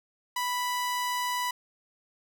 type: tone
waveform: sawtooth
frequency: 987.8 Hz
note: B5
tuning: in tune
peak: -24 dBFS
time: 0.36-1.51 s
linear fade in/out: 5 ms
effects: none